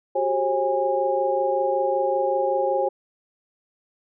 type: tone cluster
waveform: sine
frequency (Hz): 371.1 / 396.4 / 538 / 819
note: F#4 / G4 / C5 / G#5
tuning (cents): +5 / +19 / +48 / -24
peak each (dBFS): -28 / -29 / -22 / -25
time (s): 0.15-2.89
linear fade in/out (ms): 10
effects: none

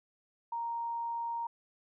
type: tone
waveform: sine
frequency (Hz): 932.3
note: A#5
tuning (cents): 0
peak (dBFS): -33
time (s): 0.52-1.47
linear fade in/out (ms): 5
effects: none

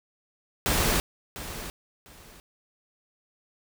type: noise with echo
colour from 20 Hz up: pink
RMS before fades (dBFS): -24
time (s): 0.66-1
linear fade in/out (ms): 0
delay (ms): 700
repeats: 2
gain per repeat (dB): -13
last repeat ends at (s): 2.4
effects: none

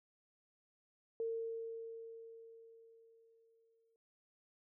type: tone with exponential decay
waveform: sine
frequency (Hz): 455.1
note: A#4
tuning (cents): -42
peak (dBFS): -35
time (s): 1.2-3.96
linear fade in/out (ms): 1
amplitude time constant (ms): 600
effects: none

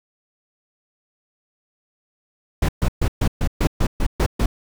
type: noise bursts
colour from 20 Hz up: brown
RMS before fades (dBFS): -17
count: 10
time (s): 2.62-4.46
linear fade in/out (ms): 5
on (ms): 67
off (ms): 130
effects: none

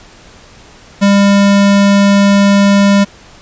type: tone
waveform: square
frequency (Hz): 200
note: G3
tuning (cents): +35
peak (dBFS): -6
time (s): 1.01-3.05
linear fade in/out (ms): 20
effects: pink hiss -39 dBFS RMS until 3.41 s + resampled to 16000 Hz

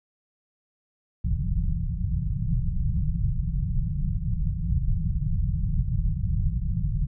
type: low-pass noise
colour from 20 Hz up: pink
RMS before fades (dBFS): -25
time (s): 1.24-7.07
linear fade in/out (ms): 5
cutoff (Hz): 180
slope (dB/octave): 96
effects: none

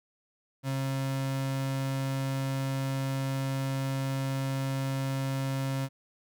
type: tone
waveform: 35% pulse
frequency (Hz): 134.8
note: C#3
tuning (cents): -48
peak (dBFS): -27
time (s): 0.63-5.89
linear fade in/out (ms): 50
effects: none

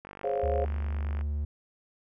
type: click train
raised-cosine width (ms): 0.5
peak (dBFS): -28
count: 58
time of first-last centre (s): 0.05-1.211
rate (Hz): 49.1
type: chord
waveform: sine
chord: Db major seventh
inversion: second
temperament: equal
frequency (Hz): 415.3 / 523.3 / 554.4 / 698.5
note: Ab4 / C5 / Db5 / F5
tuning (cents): 0 / 0 / 0 / 0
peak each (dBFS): -32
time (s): 0.24-0.65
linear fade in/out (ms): 2
type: tone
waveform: triangle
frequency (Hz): 73.42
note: D2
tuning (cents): 0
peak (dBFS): -26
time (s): 0.43-1.45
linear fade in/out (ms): 5
effects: none

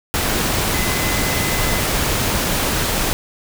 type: tone in noise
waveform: sine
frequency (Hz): 2031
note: B6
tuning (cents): +48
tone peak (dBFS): -27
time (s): 0.74-1.8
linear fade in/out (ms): 0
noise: pink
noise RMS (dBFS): -19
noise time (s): 0.14-3.13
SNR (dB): -11
effects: none

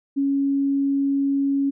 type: tone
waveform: sine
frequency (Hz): 277.2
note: C#4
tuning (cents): 0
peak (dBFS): -18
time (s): 0.16-1.71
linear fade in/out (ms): 20
effects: none

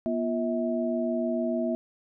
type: tone cluster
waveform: sine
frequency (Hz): 240.8 / 347.5 / 646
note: B3 / F4 / E5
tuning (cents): -44 / -9 / -35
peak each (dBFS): -28 / -32 / -29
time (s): 0.06-1.75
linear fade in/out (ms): 0
effects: none

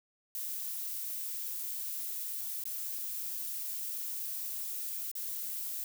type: noise with dropouts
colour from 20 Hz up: violet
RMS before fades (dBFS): -38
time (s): 0.35-5.84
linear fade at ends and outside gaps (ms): 1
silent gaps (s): 2.638-2.654 / 5.115-5.153
effects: none

